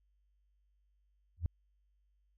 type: tone with exponential growth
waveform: sine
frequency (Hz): 83.4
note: E2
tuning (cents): +21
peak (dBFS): -25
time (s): 1.37-1.46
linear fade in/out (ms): 0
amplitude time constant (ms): 18
effects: added 50 Hz sine -70 dBFS peak until 2.37 s